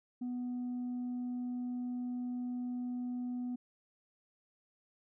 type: tone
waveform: sine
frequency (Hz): 246.9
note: B3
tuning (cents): 0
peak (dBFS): -33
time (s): 0.21-3.56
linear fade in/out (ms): 10
effects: tanh soft clip ceiling -34 dBFS